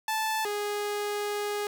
sawtooth tone pair in turn, 876 / 413.4 Hz, A5 / G#4, -8 / -8 cents, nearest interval octave + minor second, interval 1300 cents, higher first, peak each -23 / -25 dBFS, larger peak first, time 0.08-0.45 / 0.45-1.67 s, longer second, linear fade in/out 2 ms, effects none

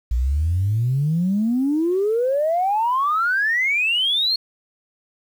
sine exponential sweep, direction up, 56.9 to 4347 Hz, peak -16 dBFS, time 0.11-4.36 s, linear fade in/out 5 ms, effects tanh soft clip ceiling -12 dBFS + 8-bit

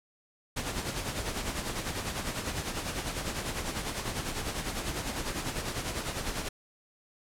pink noise with tremolo, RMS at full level -32 dBFS, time 0.56-6.49 s, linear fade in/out 10 ms, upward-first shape sine, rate 10 Hz, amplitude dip 55%, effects low-pass 11000 Hz 12 dB/octave

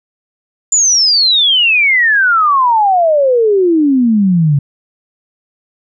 sine exponential sweep, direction down, 7200 to 137.5 Hz, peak -7 dBFS, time 0.72-4.59 s, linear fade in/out 5 ms, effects none

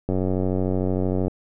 click train, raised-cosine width 2 ms, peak -11 dBFS, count 112, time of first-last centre 0.09-1.281 s, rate 93.2 Hz, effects none

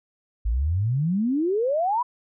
sine exponential sweep, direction up, 51 to 1018 Hz, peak -20 dBFS, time 0.45-2.03 s, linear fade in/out 10 ms, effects none

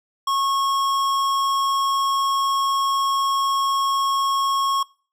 sine tone with tanh clipping, 1094 Hz, C#6, 23 cents flat, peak -21 dBFS, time 0.27-4.83 s, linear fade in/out 5 ms, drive 18 dB, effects noise-tail reverb RT60 0.4 s tail -23 dB re dry

